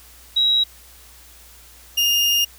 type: tone pair in turn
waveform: sine / 35% pulse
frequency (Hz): 3856 / 2827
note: B7 / F7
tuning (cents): -42 / +20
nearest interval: perfect fourth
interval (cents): 538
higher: first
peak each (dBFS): -14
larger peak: neither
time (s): 0.36-0.64 / 1.97-2.45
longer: second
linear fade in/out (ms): 10
effects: added 60 Hz sine -49 dBFS peak until 2.58 s + white hiss -47 dBFS RMS until 2.58 s